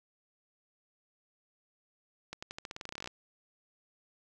accelerating click train, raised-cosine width 0.2 ms, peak -23 dBFS, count 18, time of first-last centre 2.33-3.075 s, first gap 95 ms, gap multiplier 0.89, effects none

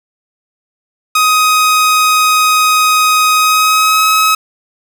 sawtooth tone with pitch glide, 1255 to 1278.4 Hz, D#6 to D#6, +15 to +47 cents, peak -4 dBFS, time 1.15-4.35 s, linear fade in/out 5 ms, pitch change +32 cents, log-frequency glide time 3.34-4.05 s, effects none

